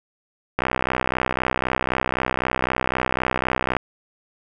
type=click train; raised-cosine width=0.5 ms; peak=-5 dBFS; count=204; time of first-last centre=0.59-3.767 s; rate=63.9 Hz; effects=none